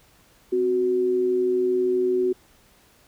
sine tone pair together, 257.6 / 370 Hz, C4 / F#4, -27 / 0 cents, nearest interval tritone, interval 627 cents, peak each -30 / -19 dBFS, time 0.52-2.33 s, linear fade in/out 10 ms, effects pink hiss -57 dBFS RMS until 3.07 s

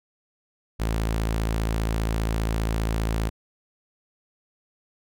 sawtooth tone, 55 Hz, A1, in tune, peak -19 dBFS, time 0.79-3.3 s, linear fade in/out 20 ms, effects none

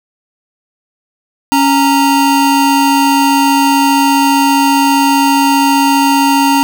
square tone pair together, 277.2 / 926.7 Hz, C#4 / A#5, 0 / -10 cents, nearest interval octave + major sixth, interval 2090 cents, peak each -11 dBFS, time 1.52-6.63 s, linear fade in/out 0 ms, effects none

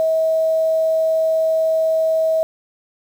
sine tone with quantisation, 642 Hz, E5, 46 cents flat, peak -14 dBFS, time 0-2.43 s, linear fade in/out 0 ms, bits 7, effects none

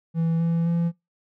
triangle tone with pitch steps, 164.81 / 167.11 / 169.44 Hz, E3 / E3 / E3, 0 / +24 / +48 cents, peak -18 dBFS, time 0.14-0.92 s, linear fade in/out 50 ms, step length 260 ms, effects noise-tail reverb RT60 0.2 s tail -22 dB re dry

